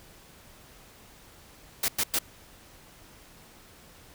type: noise bursts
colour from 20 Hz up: white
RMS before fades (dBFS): -26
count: 3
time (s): 1.83-2.189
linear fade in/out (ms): 5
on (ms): 53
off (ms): 100
effects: pink hiss -53 dBFS RMS until 4.14 s